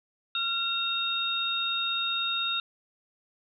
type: tone cluster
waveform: sine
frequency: 1376 / 2734 / 3710 Hz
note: F6 / F7 / A#7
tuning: -26 / -37 / -9 cents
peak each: -33 / -34 / -28 dBFS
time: 0.35-2.6 s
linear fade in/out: 2 ms
effects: none